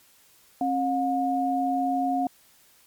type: tone pair together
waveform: sine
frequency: 269.3 / 718.9 Hz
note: C#4 / F5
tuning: -50 / +50 cents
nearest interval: octave + perfect fourth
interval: 1700 cents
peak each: -26 / -24 dBFS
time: 0.61-2.27 s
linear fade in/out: 2 ms
effects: white hiss -58 dBFS RMS until 2.86 s + MP3 96 kbps